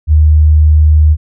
sine tone, 76.7 Hz, D#2, 24 cents flat, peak -3 dBFS, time 0.07-1.17 s, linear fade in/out 50 ms, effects none

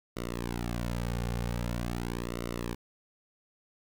sawtooth tone with flanger, 59 Hz, A#1, 22 cents sharp, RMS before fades -34 dBFS, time 0.16-2.75 s, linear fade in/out 10 ms, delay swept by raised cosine 1.2 to 3.1 ms, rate 0.44 Hz, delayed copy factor -1, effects 10-bit

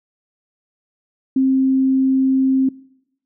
sine tone, 264.7 Hz, C4, 20 cents sharp, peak -12 dBFS, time 1.36-2.69 s, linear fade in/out 5 ms, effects noise-tail reverb RT60 0.8 s tail -23 dB re dry

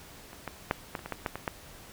clicks, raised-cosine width 0.5 ms, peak -30 / -19 / -10 / -17 / -29 / -22 / -17 / -14 / -20 / -14 dBFS, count 10, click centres 0.331 / 0.477 / 0.711 / 0.952 / 0.992 / 1.06 / 1.123 / 1.262 / 1.356 / 1.478 s, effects pink hiss -50 dBFS RMS until 1.92 s

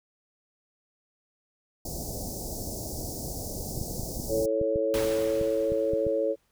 pink band-stop noise, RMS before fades -35 dBFS, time 1.85-4.46 s, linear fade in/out 5 ms, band 750 to 4900 Hz, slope 48 dB/octave
clicks, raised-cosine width 5 ms, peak -22 dBFS, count 11, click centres 3.777 / 3.814 / 3.996 / 4.034 / 4.2 / 4.614 / 4.759 / 5.413 / 5.72 / 5.935 / 6.067 s
sine chord, A major, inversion second, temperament equal, 329.6 / 440 / 554.4 Hz, E4 / A4 / C#5, 0 / 0 / 0 cents, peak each -32 / -28 / -26 dBFS, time 4.28-6.36 s, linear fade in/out 50 ms
pink noise with exponential decay, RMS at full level -32 dBFS, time 4.94-6.51 s, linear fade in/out 0 ms, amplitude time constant 340 ms
effects none

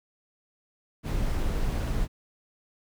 brown noise, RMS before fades -27 dBFS, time 1.03-2.08 s, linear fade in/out 50 ms, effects none

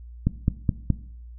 click train, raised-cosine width 5 ms, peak -7 dBFS, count 4, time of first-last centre 0.27-0.903 s, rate 4.74 Hz, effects noise-tail reverb RT60 0.6 s tail -17 dB re dry + added 59 Hz sine -39 dBFS peak until 1.38 s

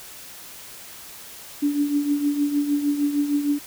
sine tone with tremolo, 289.4 Hz, D4, 25 cents flat, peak -16 dBFS, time 1.62-3.59 s, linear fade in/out 10 ms, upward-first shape triangle, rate 6.5 Hz, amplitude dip 70%, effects white hiss -41 dBFS RMS until 3.66 s

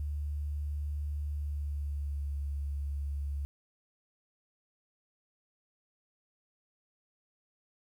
sine tone with pitch glide, 73.42 to 71 Hz, D2 to C#2, 0 to +42 cents, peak -32 dBFS, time 0-3.45 s, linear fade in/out 0 ms, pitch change -58 cents, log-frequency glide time 1.3-2.36 s, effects 11-bit

